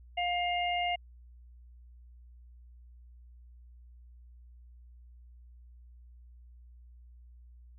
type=harmonic tone; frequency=706 Hz; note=F5; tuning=19 cents sharp; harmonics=1 / 3 / 4; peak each=-30 / -35 / -36 dBFS; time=0.17-0.96 s; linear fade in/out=10 ms; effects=added 60 Hz sine -51 dBFS peak until 7.78 s